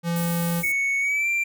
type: tone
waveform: square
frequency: 170.1 Hz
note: F3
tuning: 45 cents flat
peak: -23 dBFS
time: 0.03-0.64 s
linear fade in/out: 50 ms
type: band-stop noise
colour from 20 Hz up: white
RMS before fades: -34 dBFS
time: 0.16-0.72 s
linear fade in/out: 2 ms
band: 470 to 7500 Hz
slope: 24 dB/octave
type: tone with pitch glide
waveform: triangle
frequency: 2217 to 2362 Hz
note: C#7 to D7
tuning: 0 to +9 cents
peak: -19 dBFS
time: 0.63-1.44 s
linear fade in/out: 10 ms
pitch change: +109 cents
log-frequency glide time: 1-1.28 s
effects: none

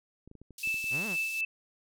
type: clicks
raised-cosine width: 3 ms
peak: -37 dBFS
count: 8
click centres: 0.276 / 0.314 / 0.353 / 0.416 / 0.507 / 0.674 / 0.743 / 0.842 s
type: band-pass noise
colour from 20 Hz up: pink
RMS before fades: -45 dBFS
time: 0.58-1.41 s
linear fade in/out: 2 ms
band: 3700 to 16000 Hz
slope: 24 dB/octave
type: tone with tremolo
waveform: sine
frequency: 2637 Hz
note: E7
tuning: in tune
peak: -27 dBFS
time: 0.63-1.45 s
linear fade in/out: 5 ms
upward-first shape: triangle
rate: 4 Hz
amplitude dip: 55%
type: exponential two-way sweep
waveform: sawtooth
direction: up then down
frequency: 105.3 to 233.3 to 147.5 Hz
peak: -33 dBFS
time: 0.9-1.17 s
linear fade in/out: 50 ms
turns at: 1.06 s
effects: none

